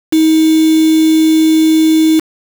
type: tone with quantisation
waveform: sine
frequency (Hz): 317.1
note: D#4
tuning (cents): +33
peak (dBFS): -6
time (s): 0.12-2.2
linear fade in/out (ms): 10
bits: 3
effects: none